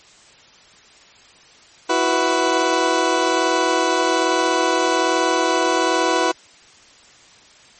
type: chord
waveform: 20% pulse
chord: E suspended second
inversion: none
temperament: just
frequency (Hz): 329.6 / 370.8 / 494.4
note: E4 / F#4 / B4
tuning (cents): 0 / +4 / +2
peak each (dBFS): -16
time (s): 1.89-6.32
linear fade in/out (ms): 10
effects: white hiss -48 dBFS RMS until 7.79 s + MP3 32 kbps